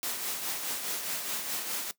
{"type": "noise with tremolo", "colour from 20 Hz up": "white", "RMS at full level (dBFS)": -32, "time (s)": [0.03, 1.91], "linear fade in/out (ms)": 0, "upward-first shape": "triangle", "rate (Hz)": 4.8, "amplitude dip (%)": 50, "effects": ["noise-tail reverb RT60 0.1 s tail -18 dB re dry", "high-pass 200 Hz 12 dB/octave"]}